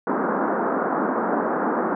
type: band-pass noise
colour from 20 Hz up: pink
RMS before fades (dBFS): -23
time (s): 0.07-1.95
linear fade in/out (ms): 2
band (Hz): 200 to 1500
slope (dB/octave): 48
effects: none